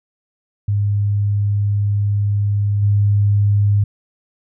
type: tone with level steps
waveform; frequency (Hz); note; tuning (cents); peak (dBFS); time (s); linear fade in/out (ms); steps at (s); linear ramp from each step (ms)
sine; 102.2; G#2; -27; -14 / -11; 0.68-3.84; 5; 2.82; 10
effects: none

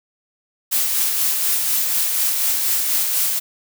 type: noise with tremolo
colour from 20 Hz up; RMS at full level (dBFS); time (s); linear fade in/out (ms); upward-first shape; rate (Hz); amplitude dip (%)
blue; -18; 0.71-3.4; 20; sine; 4.1; 30
effects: none

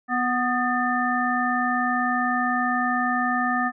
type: harmonic tone with a mistuned harmonic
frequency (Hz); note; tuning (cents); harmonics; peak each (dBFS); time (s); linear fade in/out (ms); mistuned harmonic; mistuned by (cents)
246.9; B3; 0; 1 / 3 / 5 / 7; -26 / -26 / -26 / -26; 0.08-3.72; 50; 7; +55
effects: none

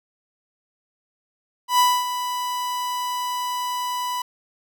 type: tone with ADSR envelope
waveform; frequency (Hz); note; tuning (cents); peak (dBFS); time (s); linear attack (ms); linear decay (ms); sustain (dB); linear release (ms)
45% pulse; 990; B5; +4; -13; 1.68-4.22; 110; 250; -11; 4
effects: none

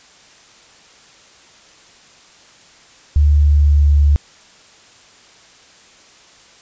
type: tone with pitch glide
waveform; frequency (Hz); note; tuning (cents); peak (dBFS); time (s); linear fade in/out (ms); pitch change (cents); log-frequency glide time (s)
sine; 73.42 to 72.45; D2 to D2; 0 to -23; -8; 3.16-4.16; 0; -23; 3.32-4
effects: white hiss -46 dBFS RMS until 6.61 s + resampled to 16000 Hz

